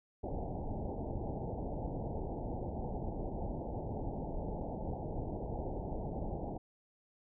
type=low-pass noise; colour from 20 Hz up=pink; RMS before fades=-39 dBFS; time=0.23-6.58 s; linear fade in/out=10 ms; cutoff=880 Hz; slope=96 dB/octave; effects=none